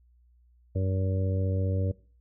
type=harmonic tone; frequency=94.8 Hz; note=F#2; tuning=43 cents sharp; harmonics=1 / 2 / 3 / 4 / 5 / 6; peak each=-25 / -37 / -38 / -43 / -37 / -39 dBFS; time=0.75-1.92 s; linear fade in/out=10 ms; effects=noise-tail reverb RT60 0.4 s tail -21 dB re dry + added 60 Hz sine -58 dBFS peak until 2.2 s